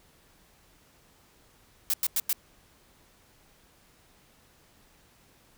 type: noise bursts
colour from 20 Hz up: blue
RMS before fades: -26 dBFS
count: 4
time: 1.9-2.329 s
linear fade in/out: 0 ms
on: 36 ms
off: 95 ms
effects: pink hiss -61 dBFS RMS until 5.57 s